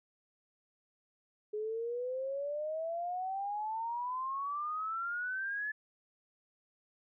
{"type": "exponential sweep", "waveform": "sine", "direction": "up", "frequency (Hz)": [418.5, 1732], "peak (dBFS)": -34, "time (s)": [1.53, 5.72], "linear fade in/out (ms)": 10, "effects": []}